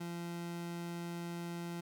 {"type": "tone", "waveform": "30% pulse", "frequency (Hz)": 171.6, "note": "F3", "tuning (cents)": -30, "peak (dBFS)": -37, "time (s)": [0, 1.81], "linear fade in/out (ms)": 10, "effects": []}